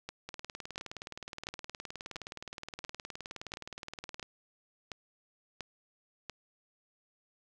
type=two click trains; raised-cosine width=0.2 ms; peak=-22 / -24 dBFS; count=10 / 76; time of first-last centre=0.09-6.297 / 0.29-4.196 s; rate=1.45 / 19.2 Hz; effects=none